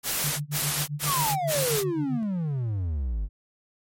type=noise bursts; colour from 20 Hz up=white; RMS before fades=-27 dBFS; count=4; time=0.03-1.84 s; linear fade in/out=50 ms; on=370 ms; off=110 ms
type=tone with tremolo; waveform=sine; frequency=146.83 Hz; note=D3; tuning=in tune; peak=-26 dBFS; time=0.24-2.23 s; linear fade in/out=0 ms; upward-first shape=sine; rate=7.5 Hz; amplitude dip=95%
type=exponential sweep; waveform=triangle; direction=down; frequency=1218 to 46 Hz; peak=-23 dBFS; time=1.05-3.29 s; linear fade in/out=50 ms
effects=MP3 64 kbps